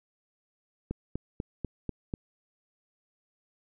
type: click train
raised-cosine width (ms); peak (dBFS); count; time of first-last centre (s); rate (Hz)
3; -19; 6; 0.91-2.139; 4.07
effects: none